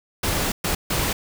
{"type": "noise bursts at uneven times", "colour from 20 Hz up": "pink", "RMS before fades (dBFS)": -23, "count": 3, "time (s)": [[0.23, 0.52], [0.64, 0.75], [0.9, 1.13]], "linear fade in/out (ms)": 5, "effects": []}